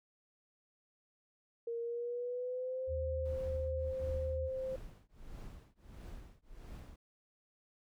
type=tone with pitch glide; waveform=sine; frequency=466.2 to 523.3 Hz; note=A#4 to C5; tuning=0 to 0 cents; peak=-36 dBFS; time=1.67-4.76 s; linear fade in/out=5 ms; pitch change=+200 cents; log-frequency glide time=1.8-2.91 s
type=tone bursts; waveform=sine; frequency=77.9 Hz; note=D#2; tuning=3 cents sharp; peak=-37 dBFS; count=3; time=2.87-4.506 s; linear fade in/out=50 ms; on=520 ms; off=38 ms
type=noise with tremolo; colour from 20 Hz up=brown; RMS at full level=-46 dBFS; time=3.25-6.96 s; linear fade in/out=5 ms; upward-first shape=triangle; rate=1.5 Hz; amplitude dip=100%
effects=none